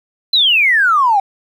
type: exponential sweep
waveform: triangle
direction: down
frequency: 4120 to 764 Hz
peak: -5 dBFS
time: 0.33-1.2 s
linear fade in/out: 5 ms
effects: tanh soft clip ceiling -7 dBFS